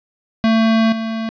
square tone with level steps, 223.9 Hz, A3, 30 cents sharp, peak -12 / -21 dBFS, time 0.44-1.29 s, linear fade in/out 0 ms, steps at 0.92 s, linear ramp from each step 5 ms, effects resampled to 11025 Hz + 9-bit

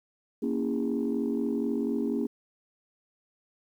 sine chord, A# half-diminished seventh, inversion none, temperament equal with one note detuned, 233.1 / 277.2 / 329.6 / 408.2 Hz, A#3 / C#4 / E4 / G#4, 0 / 0 / 0 / -30 cents, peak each -29 / -30 / -34 / -32 dBFS, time 0.42-2.27 s, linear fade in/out 10 ms, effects tanh soft clip ceiling -19 dBFS + 10-bit

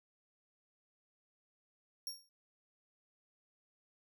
sawtooth tone with exponential decay, 5560 Hz, F8, 9 cents flat, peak -34 dBFS, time 2.07-2.29 s, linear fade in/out 1 ms, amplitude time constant 47 ms, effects none

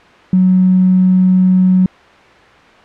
triangle tone with tanh clipping, 185 Hz, F#3, in tune, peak -6 dBFS, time 0.33-1.86 s, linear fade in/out 2 ms, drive 2 dB, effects white hiss -41 dBFS RMS until 2.84 s + low-pass 2000 Hz 12 dB/octave

